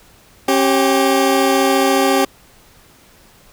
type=tone pair together; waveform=20% pulse; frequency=271.5 / 390.1 Hz; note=C#4 / G4; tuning=-36 / -8 cents; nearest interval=tritone; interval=628 cents; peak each=-10 dBFS; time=0.48-2.25 s; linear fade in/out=5 ms; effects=pink hiss -48 dBFS RMS until 3.52 s